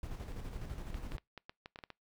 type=noise with tremolo; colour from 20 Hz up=brown; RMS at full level=-41 dBFS; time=0.03-1.17 s; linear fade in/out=2 ms; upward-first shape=square; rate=12 Hz; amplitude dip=40%
type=clicks; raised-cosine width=0.3 ms; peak=-30 dBFS; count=10; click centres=0.944 / 1.12 / 1.182 / 1.377 / 1.495 / 1.659 / 1.759 / 1.789 / 1.838 / 1.903 s
effects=noise-tail reverb RT60 0.2 s tail -26 dB re dry